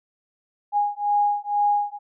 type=beating tone pair; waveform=sine; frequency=822 / 824.1 Hz; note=G#5 / G#5; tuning=-18 / -14 cents; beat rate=2.1 Hz; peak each=-22 dBFS; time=0.72-1.99 s; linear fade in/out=50 ms; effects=none